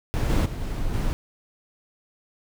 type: noise with level steps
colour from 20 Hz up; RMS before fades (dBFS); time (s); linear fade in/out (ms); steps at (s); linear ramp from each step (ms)
brown; -22 / -19 / -30 / -28 / -24; 0.14-1.13; 0; 0.29 / 0.45 / 0.61 / 0.93; 10
effects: none